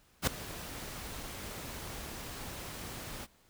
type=noise with ADSR envelope; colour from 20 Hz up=pink; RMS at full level=-26 dBFS; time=0.22-3.27 s; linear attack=52 ms; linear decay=4 ms; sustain=-17 dB; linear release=37 ms; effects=pink hiss -66 dBFS RMS until 3.49 s